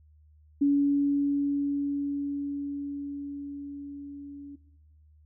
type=tone with level ramp; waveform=sine; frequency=283.7 Hz; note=C#4; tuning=40 cents sharp; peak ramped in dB=-19 to -40 dBFS; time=0.61-4.56 s; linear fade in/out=10 ms; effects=noise-tail reverb RT60 0.9 s tail -19 dB re dry + added 76 Hz sine -55 dBFS peak until 5.25 s